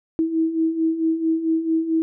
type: beating tone pair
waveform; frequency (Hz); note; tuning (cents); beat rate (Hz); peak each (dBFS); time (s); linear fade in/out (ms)
sine; 320.5 / 325; E4 / E4; -49 / -24; 4.5; -25 / -19; 0.19-2.02; 0
effects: none